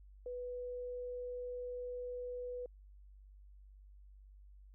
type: tone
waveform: sine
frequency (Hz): 493.9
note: B4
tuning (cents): 0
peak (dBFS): -40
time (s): 0.26-2.66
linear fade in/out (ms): 2
effects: added 49 Hz sine -55 dBFS peak until 4.74 s